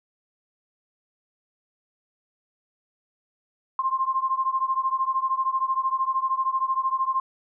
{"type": "beating tone pair", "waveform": "sine", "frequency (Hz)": [1052, 1065], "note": ["C6", "C6"], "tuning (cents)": [9, 30], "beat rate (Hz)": 13, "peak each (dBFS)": [-24, -26], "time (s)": [3.79, 7.2], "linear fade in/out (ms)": 2, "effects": []}